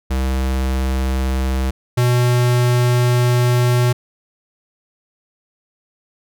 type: tone pair in turn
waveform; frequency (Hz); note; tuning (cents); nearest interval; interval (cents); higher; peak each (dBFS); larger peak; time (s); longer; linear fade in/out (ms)
square; 65.41 / 122.7; C2 / B2; 0 / -11; major seventh; 1089; second; -17 / -13; second; 0.1-1.71 / 1.97-3.93; second; 10
effects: none